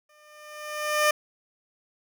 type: tone with exponential growth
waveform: 15% pulse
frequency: 602 Hz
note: D5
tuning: 43 cents sharp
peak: -11 dBFS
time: 0.09-1.11 s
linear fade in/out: 5 ms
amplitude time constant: 220 ms
effects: none